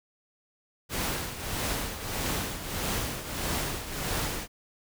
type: noise with tremolo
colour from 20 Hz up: pink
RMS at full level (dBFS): -29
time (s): 0.89-4.48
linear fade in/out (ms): 50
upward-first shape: triangle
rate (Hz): 1.6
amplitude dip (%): 70
effects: none